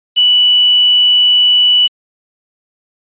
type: tone with quantisation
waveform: sine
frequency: 2960 Hz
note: F#7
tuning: in tune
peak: -6 dBFS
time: 0.16-1.88 s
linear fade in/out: 20 ms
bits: 5
effects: resampled to 8000 Hz